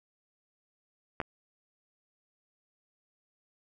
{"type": "clicks", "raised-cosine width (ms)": 0.5, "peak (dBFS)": [-14, -27], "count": 2, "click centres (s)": [1.202, 1.215], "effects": []}